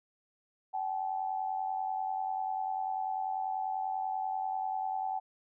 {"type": "tone pair together", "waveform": "sine", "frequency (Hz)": [763.8, 854], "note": ["G5", "G#5"], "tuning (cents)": [-45, 48], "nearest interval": "major second", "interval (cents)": 193, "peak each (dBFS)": [-33, -36], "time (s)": [0.73, 5.2], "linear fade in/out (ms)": 20, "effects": []}